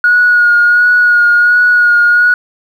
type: tone with vibrato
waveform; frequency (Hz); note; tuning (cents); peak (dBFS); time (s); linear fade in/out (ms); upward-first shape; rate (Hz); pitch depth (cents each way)
sine; 1446; F#6; -40; -4; 0.04-2.34; 2; sine; 1.4; 22
effects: tanh soft clip ceiling 0 dBFS + 7-bit